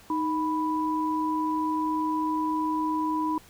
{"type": "tone pair together", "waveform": "sine", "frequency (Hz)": [311.1, 987.8], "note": ["D#4", "B5"], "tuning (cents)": [0, 0], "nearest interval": "octave + minor sixth", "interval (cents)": 2000, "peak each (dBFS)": -27, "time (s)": [0.1, 3.38], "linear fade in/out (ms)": 2, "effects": ["pink hiss -53 dBFS RMS until 3.49 s"]}